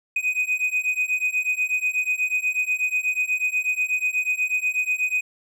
triangle beating tone pair, 2495 / 2503.2 Hz, D#7 / D#7, +4 / +10 cents, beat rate 8.2 Hz, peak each -23 / -22 dBFS, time 0.16-5.21 s, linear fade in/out 5 ms, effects none

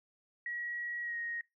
sine tone with pitch glide, 1913 to 1873.6 Hz, A#6 to A#6, +44 to +8 cents, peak -36 dBFS, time 0.46-1.41 s, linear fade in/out 2 ms, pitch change -36 cents, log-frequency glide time 1.02-1.17 s, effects noise-tail reverb RT60 0.2 s tail -22 dB re dry

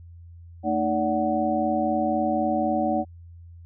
sine tone cluster, 225 / 308.9 / 577 / 745 Hz, A3 / D#4 / D5 / F#5, +39 / -12 / -31 / +12 cents, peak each -27 / -27 / -27 / -25 dBFS, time 0.63-3.05 s, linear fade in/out 50 ms, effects added 85 Hz sine -42 dBFS peak until 3.65 s

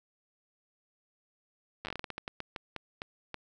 slowing click train, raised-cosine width 0.3 ms, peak -21 dBFS, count 17, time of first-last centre 1.85-3.343 s, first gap 9 ms, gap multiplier 1.27, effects none

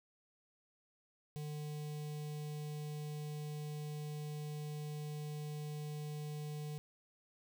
square tone with notch filter, 150 Hz, D3, 37 cents sharp, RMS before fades -43 dBFS, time 1.36-6.78 s, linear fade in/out 0 ms, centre 1400 Hz, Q 0.76, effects none

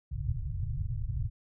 white low-pass noise, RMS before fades -33 dBFS, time 0.11-1.3 s, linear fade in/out 10 ms, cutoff 140 Hz, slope 96 dB/octave, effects none

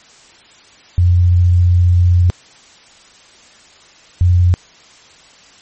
sine tone pair in turn, 88.5 / 88.84 Hz, F2 / F2, +23 / +30 cents, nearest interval unison, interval 7 cents, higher second, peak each -7 dBFS, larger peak neither, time 0.98-2.3 / 4.21-4.54 s, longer first, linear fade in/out 0 ms, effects white hiss -44 dBFS RMS until 5.61 s + MP3 32 kbps

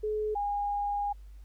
sine tone pair in turn, 426.9 / 816 Hz, G#4 / G#5, +48 / -31 cents, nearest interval major seventh, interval 1121 cents, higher second, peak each -28 dBFS, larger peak neither, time 0.03-0.35 / 0.35-1.13 s, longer second, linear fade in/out 10 ms, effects added 50 Hz sine -45 dBFS peak until 1.44 s + pink hiss -69 dBFS RMS until 1.44 s

